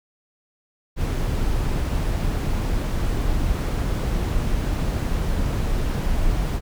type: noise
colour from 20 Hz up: brown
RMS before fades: -22 dBFS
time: 0.96-6.61 s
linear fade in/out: 50 ms
effects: none